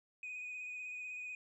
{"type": "tone with vibrato", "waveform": "sine", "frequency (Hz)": 2489, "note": "D#7", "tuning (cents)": 0, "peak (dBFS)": -40, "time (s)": [0.23, 1.35], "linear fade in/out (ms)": 2, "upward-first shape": "sine", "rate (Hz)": 16, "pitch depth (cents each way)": 24, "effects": ["tanh soft clip ceiling -40 dBFS"]}